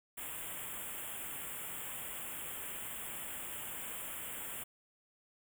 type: band-stop noise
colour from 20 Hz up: white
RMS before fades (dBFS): -43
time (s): 0.17-4.64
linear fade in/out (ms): 10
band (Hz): 3400 to 7300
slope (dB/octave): 96
effects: none